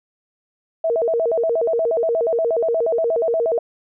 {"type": "tone with vibrato", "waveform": "sine", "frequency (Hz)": 552, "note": "C#5", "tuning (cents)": -7, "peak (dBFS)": -16, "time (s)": [0.84, 3.59], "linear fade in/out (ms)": 5, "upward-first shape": "square", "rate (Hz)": 8.4, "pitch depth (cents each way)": 290, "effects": []}